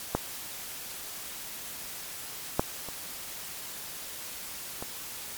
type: clicks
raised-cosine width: 1 ms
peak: -10 / -8 / -25 / -21 dBFS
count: 4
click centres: 0.15 / 2.595 / 2.887 / 4.825 s
effects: white hiss -40 dBFS RMS until 5.37 s + MP3 96 kbps